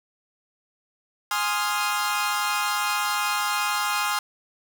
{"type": "chord", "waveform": "sawtooth", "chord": "F minor seventh", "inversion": "first", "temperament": "equal", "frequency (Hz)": [830.6, 1046.5, 1244.5, 1396.9], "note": ["Ab5", "C6", "Eb6", "F6"], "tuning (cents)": [0, 0, 0, 0], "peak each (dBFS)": -25, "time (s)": [1.31, 4.19], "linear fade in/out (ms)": 2, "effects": []}